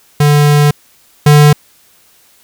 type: tone pair in turn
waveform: square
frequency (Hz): 146.83 / 147.94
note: D3 / D3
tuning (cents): 0 / +13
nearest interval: unison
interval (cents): 13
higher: second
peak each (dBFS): -6 / -3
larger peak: second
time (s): 0.2-0.71 / 1.26-1.53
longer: first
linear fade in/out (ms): 5
effects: white hiss -48 dBFS RMS until 2.43 s